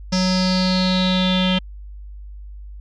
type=tone with low-pass filter sweep; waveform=square; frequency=185 Hz; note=F#3; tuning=in tune; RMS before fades=-18 dBFS; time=0.12-1.59 s; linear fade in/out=10 ms; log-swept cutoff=5400 to 3200 Hz; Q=8.7; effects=added 50 Hz sine -33 dBFS peak until 2.8 s